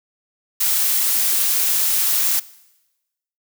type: noise with amplitude modulation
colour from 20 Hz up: blue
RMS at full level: -17 dBFS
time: 0.6-2.4 s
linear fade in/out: 10 ms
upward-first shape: sine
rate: 289 Hz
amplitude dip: 25%
effects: noise-tail reverb RT60 1.0 s tail -20 dB re dry